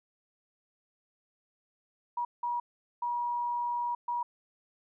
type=tone bursts at uneven times; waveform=sine; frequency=960 Hz; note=B5; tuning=49 cents flat; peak=-29 dBFS; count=4; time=2.17-2.25 / 2.43-2.6 / 3.02-3.95 / 4.08-4.23 s; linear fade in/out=5 ms; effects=none